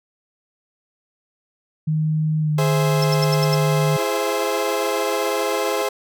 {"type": "tone with pitch glide", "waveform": "sine", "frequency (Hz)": [155.56, 151.57], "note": ["D#3", "D#3"], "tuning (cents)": [0, -45], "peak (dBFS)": -17, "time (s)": [1.87, 3.97], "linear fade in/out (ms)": 10, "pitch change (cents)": -45, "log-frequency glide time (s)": [2.4, 2.52]}
{"type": "chord", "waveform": "30% pulse", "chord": "Ab augmented", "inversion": "none", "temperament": "equal", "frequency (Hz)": [415.3, 523.3, 659.3], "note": ["Ab4", "C5", "E5"], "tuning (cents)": [0, 0, 0], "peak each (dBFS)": [-21, -21, -25], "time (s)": [2.58, 5.89], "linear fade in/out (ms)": 5}
{"type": "tone bursts", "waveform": "triangle", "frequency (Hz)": 5290, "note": "E8", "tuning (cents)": 5, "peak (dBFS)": -20, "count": 6, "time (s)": [3.02, 3.547], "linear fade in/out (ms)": 5, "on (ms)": 22, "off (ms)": 79}
{"type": "tone with tremolo", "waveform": "sawtooth", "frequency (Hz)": 337.2, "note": "E4", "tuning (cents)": 39, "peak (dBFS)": -23, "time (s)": [3.98, 5.82], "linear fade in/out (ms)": 5, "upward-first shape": "triangle", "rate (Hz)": 7.2, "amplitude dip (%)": 40}
{"effects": []}